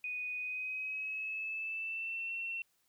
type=tone with pitch glide; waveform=sine; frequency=2484 to 2709 Hz; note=D#7 to E7; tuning=-3 to +47 cents; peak=-36 dBFS; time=0.04-2.62 s; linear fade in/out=2 ms; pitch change=+150 cents; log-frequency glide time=0.37-2.32 s; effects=white hiss -75 dBFS RMS until 2.88 s

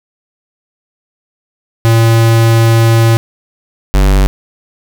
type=tone pair in turn; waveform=square; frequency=114.2 / 48.38 Hz; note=A#2 / G1; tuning=-35 / -22 cents; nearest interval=octave + minor third; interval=1487 cents; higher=first; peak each=-6 dBFS; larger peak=neither; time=1.85-3.17 / 3.94-4.27 s; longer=first; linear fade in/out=0 ms; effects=none

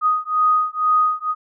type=beating tone pair; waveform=sine; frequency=1245 / 1247.1 Hz; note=D#6 / D#6; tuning=+1 / +4 cents; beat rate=2.1 Hz; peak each=-18 dBFS; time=0.01-1.35 s; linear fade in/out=50 ms; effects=none

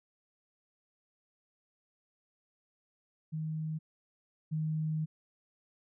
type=tone pair in turn; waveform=sine; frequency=156.9 / 156.23 Hz; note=D#3 / D#3; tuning=+15 / +7 cents; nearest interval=unison; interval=8 cents; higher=first; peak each=-33 / -30 dBFS; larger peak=second; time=3.32-3.79 / 4.51-5.06 s; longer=second; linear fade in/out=20 ms; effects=none

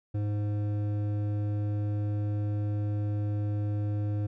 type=tone with hard clipping; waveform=sine; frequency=103.83 Hz; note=G#2; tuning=in tune; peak=-29 dBFS; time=0.14-4.27 s; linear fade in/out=10 ms; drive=10 dB; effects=none

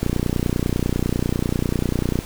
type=click train; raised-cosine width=3 ms; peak=-7 dBFS; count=66; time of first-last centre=0.03-2.189 s; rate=30.1 Hz; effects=pink hiss -37 dBFS RMS until 2.25 s

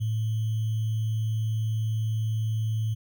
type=tone with sample-and-hold; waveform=sine; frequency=110 Hz; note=A2; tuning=in tune; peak=-24 dBFS; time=0-2.95 s; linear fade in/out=20 ms; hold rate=3150 Hz; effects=none

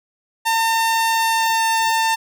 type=tone with pitch glide; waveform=sawtooth; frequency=905 to 899.3 Hz; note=A5 to A5; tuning=+48 to +38 cents; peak=-12 dBFS; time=0.45-2.16 s; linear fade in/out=20 ms; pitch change=-10 cents; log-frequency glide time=1.1-1.74 s; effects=none

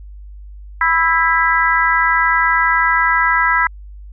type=harmonic tone with a mistuned harmonic; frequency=329.6 Hz; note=E4; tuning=in tune; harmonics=3 / 4 / 5 / 6; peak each=-17 / -17 / -17 / -17 dBFS; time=0.81-3.67 s; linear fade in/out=2 ms; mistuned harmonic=5; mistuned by=-19 cents; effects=added 50 Hz sine -32 dBFS peak until 4.12 s

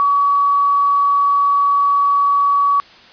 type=tone; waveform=sine; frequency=1134 Hz; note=C#6; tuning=39 cents sharp; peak=-11 dBFS; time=0-2.8 s; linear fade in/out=0 ms; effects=white hiss -43 dBFS RMS until 3.12 s + resampled to 11025 Hz

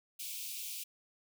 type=high-pass noise; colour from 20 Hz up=white; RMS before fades=-42 dBFS; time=0.19-0.84 s; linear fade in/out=10 ms; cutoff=2300 Hz; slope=96 dB/octave; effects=none

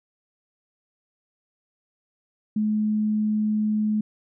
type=tone; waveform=sine; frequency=213.4 Hz; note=G#3; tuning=47 cents sharp; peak=-20 dBFS; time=2.56-4.01 s; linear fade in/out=5 ms; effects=none

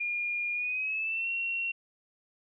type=tone with pitch glide; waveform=sine; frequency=2420 to 2732 Hz; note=D#7 to F7; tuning=-49 to -39 cents; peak=-29 dBFS; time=0-1.72 s; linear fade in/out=10 ms; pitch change=+210 cents; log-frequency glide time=0.53-1.29 s; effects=none

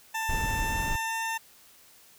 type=tone with pitch glide; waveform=20% pulse; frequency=889 to 901.4 Hz; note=A5 to A5; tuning=+18 to +42 cents; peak=-24 dBFS; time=0.14-1.38 s; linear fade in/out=10 ms; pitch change=+24 cents; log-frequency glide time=0.51-1.25 s
type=noise; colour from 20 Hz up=brown; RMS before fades=-31 dBFS; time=0.29-0.96 s; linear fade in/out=5 ms
effects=white hiss -56 dBFS RMS until 2.18 s

